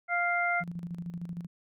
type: harmonic tone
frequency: 698.5 Hz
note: F5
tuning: in tune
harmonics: 1 / 2 / 3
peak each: -30 / -30 / -30 dBFS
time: 0.08-0.64 s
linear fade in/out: 50 ms
type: tone with tremolo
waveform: sine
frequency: 172.4 Hz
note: F3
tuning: 22 cents flat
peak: -33 dBFS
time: 0.6-1.47 s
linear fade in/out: 20 ms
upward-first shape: square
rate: 13 Hz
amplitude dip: 60%
effects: none